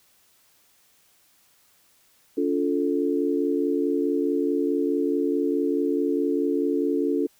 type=chord; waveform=sine; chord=Db augmented; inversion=none; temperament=equal with one note detuned; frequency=284.5 / 349.2 / 440 Hz; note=Db4 / F4 / A4; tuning=+45 / 0 / 0 cents; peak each=-24 / -26 / -26 dBFS; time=2.37-7.27 s; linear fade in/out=10 ms; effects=white hiss -61 dBFS RMS until 7.39 s